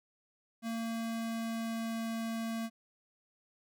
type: tone with pitch glide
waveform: square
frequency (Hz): 228.1 to 226.7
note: A#3 to A#3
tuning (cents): -37 to -48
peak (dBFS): -35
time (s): 0.62-2.7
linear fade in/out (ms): 50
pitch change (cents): -11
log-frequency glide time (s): 0.73-2.03
effects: none